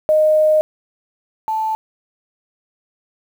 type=tone pair in turn; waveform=sine; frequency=618 / 877.4 Hz; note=D#5 / A5; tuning=-12 / -5 cents; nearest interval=tritone; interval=607 cents; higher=second; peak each=-10 / -17 dBFS; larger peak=first; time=0.09-0.61 / 1.48-1.75 s; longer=first; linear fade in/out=0 ms; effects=7-bit